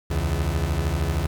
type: beating tone pair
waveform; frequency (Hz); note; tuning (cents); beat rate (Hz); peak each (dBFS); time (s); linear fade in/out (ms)
30% pulse; 69.3 / 82.3; C#2 / E2; 0 / -2; 13; -22; 0.1-1.27; 10
effects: 8-bit